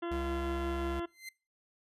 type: harmonic tone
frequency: 342.1 Hz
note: F4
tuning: 36 cents flat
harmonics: 1 / 2 / 3 / 4 / 5 / 6 / 8 / 9 / 10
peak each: -35 / -43 / -45 / -45 / -50 / -53 / -54 / -57 / -57 dBFS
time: 0.02-1.06 s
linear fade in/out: 10 ms
type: tone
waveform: square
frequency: 67.3 Hz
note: C2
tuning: 49 cents sharp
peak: -37 dBFS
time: 0.11-1 s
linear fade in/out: 5 ms
type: tone with exponential growth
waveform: sawtooth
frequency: 2074 Hz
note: C7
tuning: 16 cents flat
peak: -36 dBFS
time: 1.07-1.29 s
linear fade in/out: 5 ms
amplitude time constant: 47 ms
effects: noise-tail reverb RT60 0.3 s tail -23 dB re dry + resampled to 32000 Hz